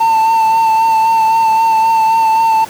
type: tone with vibrato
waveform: triangle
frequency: 895 Hz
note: A5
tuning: 29 cents sharp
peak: -6 dBFS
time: 0-2.65 s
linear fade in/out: 10 ms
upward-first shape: sine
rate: 3.8 Hz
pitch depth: 22 cents each way
effects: pink hiss -32 dBFS RMS until 2.69 s + high-pass 150 Hz 12 dB/octave